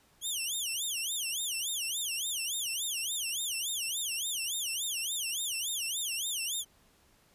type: tone with vibrato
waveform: 15% pulse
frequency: 3136 Hz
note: G7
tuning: in tune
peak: -25 dBFS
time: 0.21-6.65 s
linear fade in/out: 50 ms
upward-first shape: sine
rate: 3.5 Hz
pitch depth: 280 cents each way
effects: pink hiss -65 dBFS RMS until 7.34 s + resampled to 32000 Hz